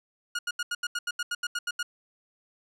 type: tone bursts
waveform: sawtooth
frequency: 1435 Hz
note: F6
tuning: 47 cents sharp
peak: -24 dBFS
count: 13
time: 0.35-1.829 s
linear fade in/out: 5 ms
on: 39 ms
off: 81 ms
effects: low-pass 9000 Hz 12 dB/octave